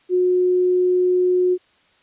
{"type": "tone", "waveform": "sine", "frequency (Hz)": 362.9, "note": "F#4", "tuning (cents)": -34, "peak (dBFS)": -14, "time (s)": [0.09, 1.58], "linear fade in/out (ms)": 50, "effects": ["white hiss -58 dBFS RMS until 2.02 s", "resampled to 8000 Hz"]}